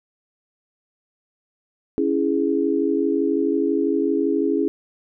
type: chord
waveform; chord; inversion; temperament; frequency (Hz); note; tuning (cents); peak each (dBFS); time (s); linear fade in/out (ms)
sine; C# minor; none; equal; 277.2 / 329.6 / 415.3; C#4 / E4 / G#4; 0 / 0 / 0; -22; 1.98-4.68; 0
effects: none